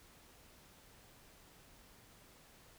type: silence
effects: pink hiss -62 dBFS RMS until 2.78 s